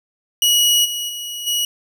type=tone with level steps; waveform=sawtooth; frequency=2913 Hz; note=F#7; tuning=28 cents flat; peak=-9 / -19 / -23 / -14 dBFS; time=0.42-1.65 s; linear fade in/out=2 ms; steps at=0.84 / 1.08 / 1.46 s; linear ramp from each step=20 ms; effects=none